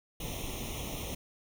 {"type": "noise with comb filter", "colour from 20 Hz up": "pink", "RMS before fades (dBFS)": -38, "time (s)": [0.2, 1.15], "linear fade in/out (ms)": 5, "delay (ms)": 0.32, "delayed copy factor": 1, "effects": []}